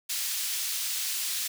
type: high-pass noise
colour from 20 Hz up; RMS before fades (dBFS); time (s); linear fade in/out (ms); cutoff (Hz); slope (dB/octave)
pink; -31; 0.09-1.48; 10; 3600; 12
effects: none